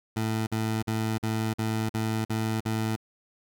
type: tone bursts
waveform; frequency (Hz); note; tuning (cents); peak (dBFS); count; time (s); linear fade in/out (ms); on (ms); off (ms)
20% pulse; 110.5; A2; +8; -21; 8; 0.16-2.962; 10; 310; 46
effects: none